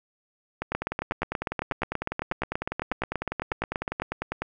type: two click trains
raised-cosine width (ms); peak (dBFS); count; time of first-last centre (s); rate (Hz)
0.5; -13 / -11; 39 / 28; 0.62-4.42 / 0.75-3.999; 10 / 8.31
effects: none